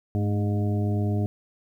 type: harmonic tone with a mistuned harmonic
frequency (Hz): 102.6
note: G#2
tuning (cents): -21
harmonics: 1 / 2 / 3 / 4 / 6 / 7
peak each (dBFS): -23 / -29 / -33 / -35 / -39 / -40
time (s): 0.15-1.26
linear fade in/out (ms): 0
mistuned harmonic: 2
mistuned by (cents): +48
effects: 10-bit